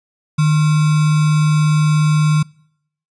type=tone with sample-and-hold; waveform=sine; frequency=152.8 Hz; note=D#3; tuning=31 cents flat; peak=-10 dBFS; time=0.38-2.43 s; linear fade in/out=10 ms; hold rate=1225 Hz; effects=noise-tail reverb RT60 0.7 s tail -26 dB re dry + resampled to 22050 Hz